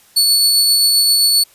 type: tone with tremolo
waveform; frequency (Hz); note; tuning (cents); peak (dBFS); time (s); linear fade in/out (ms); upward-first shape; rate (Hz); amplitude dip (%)
sawtooth; 4435; C#8; 0; -6; 0.16-1.44; 10; triangle; 7.6; 25
effects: white hiss -49 dBFS RMS until 1.54 s + resampled to 32000 Hz